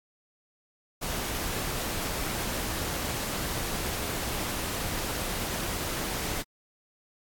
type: noise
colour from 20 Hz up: pink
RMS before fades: -32 dBFS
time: 1.01-6.43 s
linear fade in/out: 20 ms
effects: AAC 64 kbps